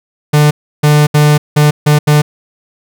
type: tone bursts at uneven times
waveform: 45% pulse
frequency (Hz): 149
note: D3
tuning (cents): +25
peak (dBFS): -5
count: 6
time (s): 0.33-0.51 / 0.83-1.07 / 1.14-1.38 / 1.56-1.71 / 1.86-1.99 / 2.07-2.22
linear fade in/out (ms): 10
effects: none